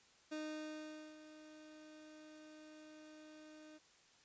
30% pulse tone with ADSR envelope, 308 Hz, D#4, 17 cents flat, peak -39 dBFS, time 0.31-3.79 s, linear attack 15 ms, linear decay 830 ms, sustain -14 dB, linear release 25 ms, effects white hiss -68 dBFS RMS until 4.24 s + resampled to 16000 Hz

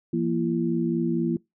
sine tone cluster, 170.1 / 234.5 / 337 Hz, F3 / A#3 / E4, -45 / +11 / +38 cents, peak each -27 / -26 / -26 dBFS, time 0.13-1.37 s, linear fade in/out 5 ms, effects noise-tail reverb RT60 0.2 s tail -24 dB re dry

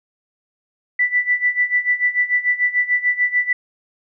sine tone with tremolo, 1975.5 Hz, B6, in tune, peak -12 dBFS, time 0.99-3.53 s, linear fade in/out 5 ms, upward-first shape sine, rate 6.8 Hz, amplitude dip 85%, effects none

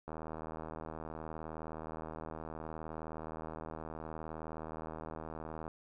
click train, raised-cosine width 1 ms, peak -29 dBFS, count 445, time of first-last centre 0.08-5.679 s, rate 79.3 Hz, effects none

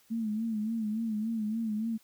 sine tone with vibrato, 220 Hz, A3, in tune, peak -29 dBFS, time 0.1-1.98 s, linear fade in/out 20 ms, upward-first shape sine, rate 3.5 Hz, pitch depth 77 cents each way, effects white hiss -64 dBFS RMS until 2.03 s

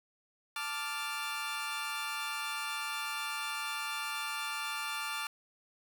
20% pulse chord, D minor, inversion second, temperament equal, 880 / 1174.7 / 1396.9 Hz, A5 / D6 / F6, 0 / 0 / 0 cents, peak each -37 / -34 / -34 dBFS, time 0.56-5.27 s, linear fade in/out 2 ms, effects none

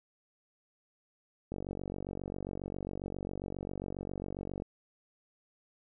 click train, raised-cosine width 2 ms, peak -25 dBFS, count 148, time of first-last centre 1.52-4.621 s, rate 47.4 Hz, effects none

